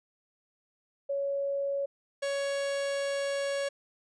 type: tone pair in turn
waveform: sine / 45% pulse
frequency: 558 / 558 Hz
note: C#5 / C#5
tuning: +11 / +11 cents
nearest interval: unison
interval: 0 cents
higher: neither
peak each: -28 / -29 dBFS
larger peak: first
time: 1.09-1.86 / 2.22-3.69 s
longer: second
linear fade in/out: 10 ms
effects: resampled to 22050 Hz